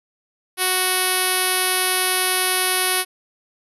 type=tone with low-pass filter; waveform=5% pulse; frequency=370 Hz; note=F#4; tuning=in tune; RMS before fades=-20 dBFS; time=0.57-3.05 s; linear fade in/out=50 ms; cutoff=11000 Hz; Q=4.2; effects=none